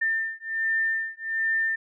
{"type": "beating tone pair", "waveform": "sine", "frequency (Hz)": [1796, 1797.3], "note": ["A6", "A6"], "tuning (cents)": [35, 36], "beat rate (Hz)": 1.3, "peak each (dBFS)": [-27, -27], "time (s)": [0.01, 1.76], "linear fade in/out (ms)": 10, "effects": []}